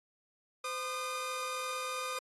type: tone pair together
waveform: sawtooth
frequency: 513 / 1220.1 Hz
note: C5 / D#6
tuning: -34 / -34 cents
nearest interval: octave + minor third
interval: 1500 cents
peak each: -37 / -33 dBFS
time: 0.64-2.19 s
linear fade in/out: 5 ms
effects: AAC 32 kbps